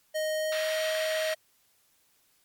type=tone with pitch glide; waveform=square; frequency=622.3 to 631.4 Hz; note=D#5 to D#5; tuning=0 to +25 cents; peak=-28 dBFS; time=0.14-1.35 s; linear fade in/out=20 ms; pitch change=+25 cents; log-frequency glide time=0.38-0.8 s
type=band-pass noise; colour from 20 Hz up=pink; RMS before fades=-37 dBFS; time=0.52-1.34 s; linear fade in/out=2 ms; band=1400 to 4500 Hz; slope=24 dB/octave
effects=white hiss -67 dBFS RMS until 2.44 s + MP3 96 kbps